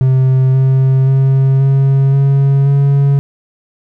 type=tone with pitch steps; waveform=triangle; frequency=130.9 / 132.65 / 134.42 / 136.22 / 138.04 / 139.89 Hz; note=C3 / C3 / C3 / C#3 / C#3 / C#3; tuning=+1 / +24 / +47 / -30 / -7 / +16 cents; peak=-5 dBFS; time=0.01-3.19 s; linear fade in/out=0 ms; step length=530 ms; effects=none